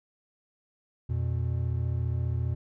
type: tone pair together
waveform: triangle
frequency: 85.5 / 120.32 Hz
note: F2 / B2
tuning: -36 / -45 cents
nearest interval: tritone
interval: 591 cents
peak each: -27 dBFS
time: 1.09-2.55 s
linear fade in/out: 10 ms
effects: none